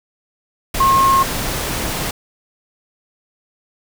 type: tone in noise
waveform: sine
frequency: 1076 Hz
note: C6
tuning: 48 cents sharp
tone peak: -10 dBFS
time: 0.8-1.23 s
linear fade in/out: 5 ms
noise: pink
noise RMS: -22 dBFS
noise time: 0.74-2.11 s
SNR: +9 dB
effects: none